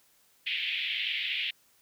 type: band-pass noise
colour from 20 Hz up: white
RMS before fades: -32 dBFS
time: 0.46-1.51 s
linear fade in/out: 10 ms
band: 2100 to 3400 Hz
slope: 48 dB/octave
effects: white hiss -65 dBFS RMS until 1.81 s